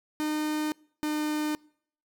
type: tone pair in turn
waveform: 45% pulse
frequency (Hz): 305.2 / 303.1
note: D#4 / D#4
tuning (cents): -33 / -45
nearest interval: unison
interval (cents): 12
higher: first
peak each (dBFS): -27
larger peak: neither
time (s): 0.2-0.72 / 1.03-1.55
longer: neither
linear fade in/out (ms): 0
effects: noise-tail reverb RT60 0.6 s tail -25 dB re dry